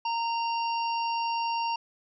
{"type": "harmonic tone", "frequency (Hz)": 925, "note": "A#5", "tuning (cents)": -14, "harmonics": [1, 3, 5, 6], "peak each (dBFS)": [-27, -36, -42, -41], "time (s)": [0.05, 1.76], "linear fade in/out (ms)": 5, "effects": []}